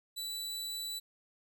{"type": "tone", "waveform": "sawtooth", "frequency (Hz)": 3959, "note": "B7", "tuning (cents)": 3, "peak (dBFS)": -34, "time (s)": [0.16, 1], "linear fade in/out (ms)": 20, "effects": []}